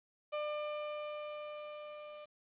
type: tone with level ramp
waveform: 35% pulse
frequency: 598 Hz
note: D5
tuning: 31 cents sharp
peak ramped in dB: -33 to -46 dBFS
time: 0.32-2.26 s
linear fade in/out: 20 ms
effects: resampled to 8000 Hz + 11-bit